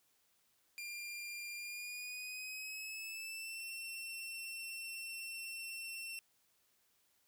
sawtooth tone with pitch glide, 2395 to 2704 Hz, D7 to E7, +33 to +43 cents, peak -40 dBFS, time 0.78-6.19 s, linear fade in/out 0 ms, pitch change +210 cents, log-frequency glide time 1.58-3.68 s, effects white hiss -75 dBFS RMS until 7.27 s

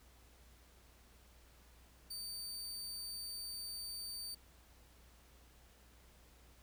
sawtooth tone, 4600 Hz, D8, 37 cents flat, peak -40 dBFS, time 2.1-4.35 s, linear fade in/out 10 ms, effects added 60 Hz sine -63 dBFS peak until 6.62 s + pink hiss -66 dBFS RMS until 6.62 s

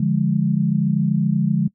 sine chord, D diminished, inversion none, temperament equal, 146.83 / 174.61 / 207.7 Hz, D3 / F3 / Ab3, 0 / 0 / 0 cents, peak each -20 dBFS, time 0-1.68 s, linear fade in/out 5 ms, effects noise-tail reverb RT60 0.1 s tail -22 dB re dry

